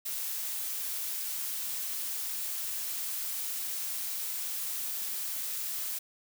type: noise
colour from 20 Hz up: blue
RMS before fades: -35 dBFS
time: 0.05-5.99 s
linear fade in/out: 10 ms
effects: none